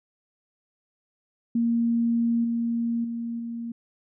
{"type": "tone with level steps", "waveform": "sine", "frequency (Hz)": 233.1, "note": "A#3", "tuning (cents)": 0, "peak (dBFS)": [-20, -23, -28, -30], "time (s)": [1.55, 3.72], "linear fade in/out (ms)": 5, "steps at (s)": [2.44, 3.04, 3.39], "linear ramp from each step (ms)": 5, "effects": []}